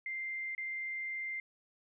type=tone with dropouts; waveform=sine; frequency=2093 Hz; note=C7; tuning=in tune; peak=-36 dBFS; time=0.06-1.4 s; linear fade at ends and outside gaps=2 ms; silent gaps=0.55-0.579 s; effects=none